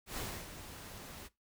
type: noise with ADSR envelope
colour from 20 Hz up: pink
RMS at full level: -39 dBFS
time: 0.06-1.29 s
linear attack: 110 ms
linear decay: 290 ms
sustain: -10 dB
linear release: 32 ms
effects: noise-tail reverb RT60 0.2 s tail -19 dB re dry